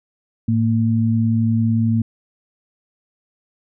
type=tone pair together; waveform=sine; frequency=110 / 227.8 Hz; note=A2 / A#3; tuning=0 / -40 cents; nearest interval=octave + minor second; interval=1260 cents; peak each=-17 dBFS; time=0.48-2.02 s; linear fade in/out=5 ms; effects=none